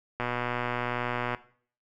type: click train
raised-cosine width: 0.5 ms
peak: -15 dBFS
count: 141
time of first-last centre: 0.2-1.348 s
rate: 122 Hz
effects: noise-tail reverb RT60 0.5 s tail -17 dB re dry